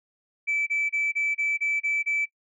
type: tone bursts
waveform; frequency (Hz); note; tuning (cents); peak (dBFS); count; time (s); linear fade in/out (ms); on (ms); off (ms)
sine; 2314; D7; -26; -21; 8; 0.47-2.259; 20; 200; 27
effects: noise-tail reverb RT60 0.1 s tail -22 dB re dry + tanh soft clip ceiling -19 dBFS